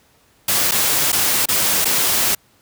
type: noise with dropouts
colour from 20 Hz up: white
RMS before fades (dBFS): -17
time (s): 0.48-2.35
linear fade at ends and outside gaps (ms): 5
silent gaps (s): 0.712-0.718 / 1.12-1.127 / 1.457-1.486 / 1.847-1.853
effects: pink hiss -56 dBFS RMS until 2.61 s + high-pass 60 Hz 12 dB/octave